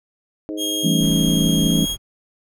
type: harmonic tone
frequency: 104.2 Hz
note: G#2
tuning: 6 cents sharp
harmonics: 3 / 4 / 5 / 6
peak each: -26 / -33 / -35 / -37 dBFS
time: 0.49-1.85 s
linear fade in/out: 0 ms
type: tone with pitch glide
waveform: sawtooth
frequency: 3252 to 3278 Hz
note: G#7 to G#7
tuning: -37 to -23 cents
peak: -19 dBFS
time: 0.57-1.97 s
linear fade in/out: 50 ms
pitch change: +14 cents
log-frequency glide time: 1.72-1.79 s
type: chord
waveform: sine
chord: A dominant seventh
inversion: second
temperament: equal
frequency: 164.81 / 196 / 220 / 277.2 Hz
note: E3 / G3 / A3 / C#4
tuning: 0 / 0 / 0 / 0 cents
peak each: -19 / -23 / -22 / -22 dBFS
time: 0.83-1.86 s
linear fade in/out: 20 ms
type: noise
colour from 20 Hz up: brown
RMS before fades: -31 dBFS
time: 0.99-1.98 s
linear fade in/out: 50 ms
effects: none